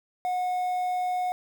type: tone with quantisation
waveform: triangle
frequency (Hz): 728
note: F#5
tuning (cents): -28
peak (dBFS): -23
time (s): 0.25-1.32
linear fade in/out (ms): 0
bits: 8
effects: none